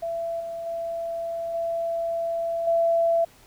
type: tone with level steps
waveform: sine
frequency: 670 Hz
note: E5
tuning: 28 cents sharp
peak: -26 / -30 / -27 / -24 / -18 dBFS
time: 0.02-3.25 s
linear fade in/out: 10 ms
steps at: 0.4 / 0.66 / 1.54 / 2.67 s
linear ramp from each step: 5 ms
effects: pink hiss -54 dBFS RMS until 3.46 s